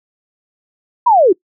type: linear sweep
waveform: sine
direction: down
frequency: 1009 to 329.6 Hz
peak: -6 dBFS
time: 1.06-1.33 s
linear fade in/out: 10 ms
effects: noise-tail reverb RT60 0.1 s tail -23 dB re dry

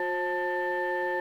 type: tone cluster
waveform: sine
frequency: 360.4 / 533 / 881 / 1783 Hz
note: F#4 / C5 / A5 / A6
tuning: -45 / +32 / +2 / +22 cents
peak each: -31 dBFS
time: 0-1.2 s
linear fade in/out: 2 ms
effects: tanh soft clip ceiling -21 dBFS + 10-bit

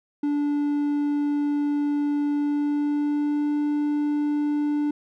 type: tone with pitch glide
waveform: triangle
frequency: 290.9 to 294.6 Hz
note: D4 to D4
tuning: -16 to +6 cents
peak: -19 dBFS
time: 0.23-4.91 s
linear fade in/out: 5 ms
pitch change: +22 cents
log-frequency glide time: 2.33-3.56 s
effects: none

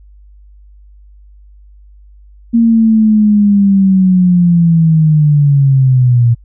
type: linear sweep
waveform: sine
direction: down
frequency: 233.1 to 116.2 Hz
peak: -5 dBFS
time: 2.53-6.35 s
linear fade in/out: 20 ms
effects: added 50 Hz sine -37 dBFS peak until 6.44 s

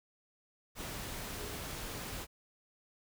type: tone in noise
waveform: sine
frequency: 415.3 Hz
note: G#4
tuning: in tune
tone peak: -48 dBFS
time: 1.37-1.59 s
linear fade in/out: 50 ms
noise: pink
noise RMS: -42 dBFS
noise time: 0.75-2.27 s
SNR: -9 dB
effects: none

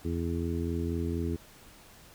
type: harmonic tone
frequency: 84.2 Hz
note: E2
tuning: 37 cents sharp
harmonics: 1 / 2 / 3 / 4 / 5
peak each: -32 / -37 / -35 / -36 / -39 dBFS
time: 0.04-1.37 s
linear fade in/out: 20 ms
effects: pink hiss -54 dBFS RMS until 2.14 s

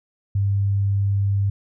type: tone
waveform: sine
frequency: 99.5 Hz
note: G2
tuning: 26 cents sharp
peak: -17 dBFS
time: 0.35-1.5 s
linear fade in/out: 5 ms
effects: none

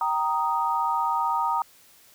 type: chord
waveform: sine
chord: Eb major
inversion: first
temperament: just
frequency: 777.8 / 933.4 / 1244.5 Hz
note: G5 / Bb5 / Eb6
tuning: -14 / +2 / 0 cents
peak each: -30 / -24 / -27 dBFS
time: 0.01-1.62 s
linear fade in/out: 2 ms
effects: white hiss -55 dBFS RMS until 2.14 s

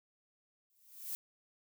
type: noise with exponential growth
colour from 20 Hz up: violet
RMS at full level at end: -37 dBFS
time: 0.7-1.15 s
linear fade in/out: 0 ms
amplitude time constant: 96 ms
effects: none

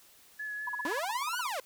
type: tone with vibrato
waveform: sine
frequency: 1700 Hz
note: G#6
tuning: 40 cents sharp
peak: -35 dBFS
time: 0.39-1.01 s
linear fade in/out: 10 ms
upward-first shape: triangle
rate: 4.9 Hz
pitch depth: 22 cents each way
type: tone bursts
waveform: sine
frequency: 987.8 Hz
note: B5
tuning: in tune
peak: -32 dBFS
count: 14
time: 0.67-1.472 s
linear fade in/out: 5 ms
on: 22 ms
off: 38 ms
type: linear two-way sweep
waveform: sawtooth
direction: up then down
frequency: 260 to 1520 to 483.1 Hz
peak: -29 dBFS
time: 0.85-1.6 s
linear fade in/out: 2 ms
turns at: 1.39 s
effects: white hiss -59 dBFS RMS until 1.65 s

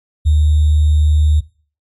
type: tone with sample-and-hold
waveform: sine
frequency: 75.8 Hz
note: D#2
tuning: 45 cents flat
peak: -8 dBFS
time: 0.25-1.41 s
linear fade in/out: 20 ms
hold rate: 3675 Hz
effects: noise-tail reverb RT60 0.4 s tail -19 dB re dry + MP3 48 kbps

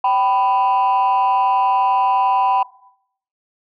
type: tone pair together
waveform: sine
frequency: 775.5 / 993 Hz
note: G5 / B5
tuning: -19 / +9 cents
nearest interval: major third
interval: 428 cents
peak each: -14 dBFS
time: 0.04-2.63 s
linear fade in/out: 5 ms
effects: noise-tail reverb RT60 0.7 s tail -19 dB re dry + tanh soft clip ceiling -10 dBFS

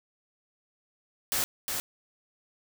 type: noise with echo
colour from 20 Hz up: white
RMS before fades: -28 dBFS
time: 1.32-1.44 s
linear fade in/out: 0 ms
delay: 360 ms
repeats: 1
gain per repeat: -4 dB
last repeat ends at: 1.8 s
effects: none

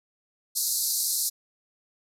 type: band-pass noise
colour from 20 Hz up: white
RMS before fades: -27 dBFS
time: 0.55-1.3 s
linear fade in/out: 20 ms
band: 4000 to 14000 Hz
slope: 96 dB/octave
effects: none

